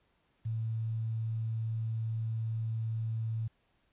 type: tone with quantisation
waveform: sine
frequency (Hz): 112.2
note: A2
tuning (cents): +34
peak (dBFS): -31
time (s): 0.45-3.48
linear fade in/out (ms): 10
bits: 10
effects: pink hiss -73 dBFS RMS until 3.92 s + resampled to 8000 Hz